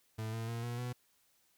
40% pulse tone with pitch steps, 110.1 / 113.26 / 116.51 / 119.86 / 123.3 Hz, A2 / A#2 / A#2 / A#2 / B2, +2 / -49 / 0 / +49 / -2 cents, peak -36 dBFS, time 0.18-0.93 s, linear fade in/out 10 ms, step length 150 ms, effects white hiss -72 dBFS RMS until 1.57 s

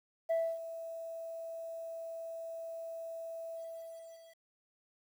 sine tone with ADSR envelope, 659.3 Hz, E5, in tune, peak -25 dBFS, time 0.29-4.42 s, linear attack 18 ms, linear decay 270 ms, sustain -15 dB, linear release 870 ms, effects tanh soft clip ceiling -27 dBFS + 10-bit

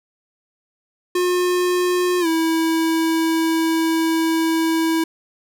square tone with pitch glide, 359 to 325.4 Hz, F4 to E4, +48 to -22 cents, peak -17 dBFS, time 1.15-5.04 s, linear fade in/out 5 ms, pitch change -170 cents, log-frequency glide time 2.2-2.27 s, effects none

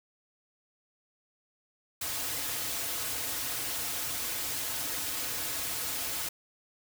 white noise with comb filter, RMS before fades -34 dBFS, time 2.01-6.29 s, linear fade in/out 5 ms, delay 5.1 ms, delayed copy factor -0.8, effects none

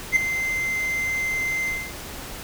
triangle tone with ADSR envelope, 2078 Hz, C7, 12 cents flat, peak -10 dBFS, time 0.12-1.93 s, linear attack 41 ms, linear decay 7 ms, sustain -11 dB, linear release 260 ms, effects pink hiss -36 dBFS RMS until 2.43 s

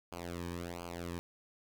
sawtooth tone with flanger, 86.5 Hz, F2, 16 cents flat, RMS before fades -42 dBFS, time 0.12-1.19 s, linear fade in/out 0 ms, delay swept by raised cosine 0.53 to 1.48 ms, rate 1.4 Hz, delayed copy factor -0.95, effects none

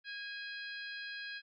harmonic tone with a mistuned harmonic, 820 Hz, G#5, 22 cents flat, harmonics 2 / 3 / 4 / 5 / 6, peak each -43 / -49 / -51 / -50 / -53 dBFS, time 0.04-1.42 s, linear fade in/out 50 ms, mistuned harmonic 3, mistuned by +43 cents, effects none

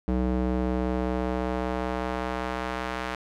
square tone with band-pass filter sweep, 62.6 Hz, B1, 24 cents sharp, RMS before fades -28 dBFS, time 0.08-3.15 s, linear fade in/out 0 ms, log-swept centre 270 to 1500 Hz, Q 0.77, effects none

